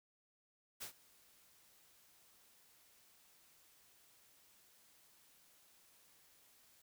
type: noise with ADSR envelope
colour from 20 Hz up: white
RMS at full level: -45 dBFS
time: 0.8-6.82 s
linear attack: 22 ms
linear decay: 100 ms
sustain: -23 dB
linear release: 5 ms
effects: none